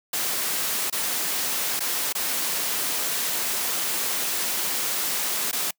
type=noise with dropouts; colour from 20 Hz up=white; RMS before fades=-26 dBFS; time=0.13-5.71 s; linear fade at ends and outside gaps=5 ms; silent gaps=0.9-0.925 / 1.795-1.804 / 2.127-2.15 / 5.514-5.528 s; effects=noise-tail reverb RT60 0.1 s tail -26 dB re dry + high-pass 200 Hz 12 dB/octave